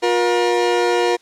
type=tone pair together; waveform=30% pulse; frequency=356.9 / 476.4 Hz; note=F4 / A#4; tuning=+38 / +38 cents; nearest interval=perfect fourth; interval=500 cents; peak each=-15 dBFS; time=0.02-1.17 s; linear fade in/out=20 ms; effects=white hiss -53 dBFS RMS until 1.21 s + low-pass 6000 Hz 12 dB/octave